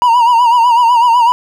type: tone with vibrato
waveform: triangle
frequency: 951 Hz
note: A#5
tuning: 34 cents sharp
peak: -4 dBFS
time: 0.02-1.32 s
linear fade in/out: 0 ms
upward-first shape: sine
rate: 8 Hz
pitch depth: 77 cents each way
effects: none